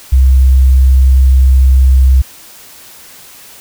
sine tone, 65.41 Hz, C2, in tune, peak -3 dBFS, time 0.12-2.22 s, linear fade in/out 10 ms, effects white hiss -36 dBFS RMS until 3.6 s

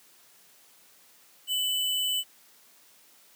sine tone with sample-and-hold, 2994 Hz, F#7, 20 cents sharp, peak -25 dBFS, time 1.47-2.24 s, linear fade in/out 50 ms, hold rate 11025 Hz, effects white hiss -58 dBFS RMS until 3.35 s + high-pass 150 Hz 12 dB/octave

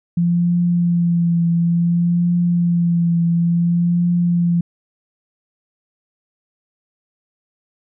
sine tone with vibrato, 171.7 Hz, F3, 29 cents flat, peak -13 dBFS, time 0.17-4.61 s, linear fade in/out 5 ms, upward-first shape triangle, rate 0.57 Hz, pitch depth 29 cents each way, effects none

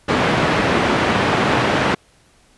pink band-pass noise, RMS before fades -17 dBFS, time 0.08-1.95 s, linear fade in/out 10 ms, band 150 to 2400 Hz, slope 12 dB/octave, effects pink hiss -54 dBFS RMS until 2.57 s + resampled to 24000 Hz

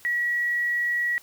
sine tone, 1923 Hz, B6, 47 cents flat, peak -22 dBFS, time 0.05-1.18 s, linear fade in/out 0 ms, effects white hiss -52 dBFS RMS until 1.22 s

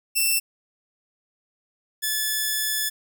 5% pulse tone pair in turn, 2682 / 1730.3 Hz, E7 / A6, +29 / -29 cents, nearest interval minor sixth, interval 758 cents, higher first, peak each -10 / -12 dBFS, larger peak first, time 0.15-0.4 / 2.02-2.9 s, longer second, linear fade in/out 20 ms, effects none

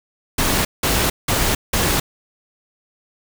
pink noise bursts, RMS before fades -18 dBFS, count 4, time 0.38-2 s, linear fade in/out 5 ms, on 270 ms, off 180 ms, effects none

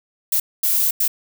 violet noise bursts at uneven times, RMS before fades -18 dBFS, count 3, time 0.32-0.4 / 0.63-0.91 / 1-1.08 s, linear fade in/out 5 ms, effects none

